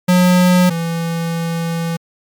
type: tone pair in turn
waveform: square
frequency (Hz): 180.5 / 166.79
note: F#3 / E3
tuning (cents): -43 / +21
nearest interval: minor second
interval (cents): 136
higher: first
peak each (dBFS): -9 / -18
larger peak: first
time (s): 0.08-0.7 / 0.7-1.97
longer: second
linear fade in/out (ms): 10
effects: MP3 96 kbps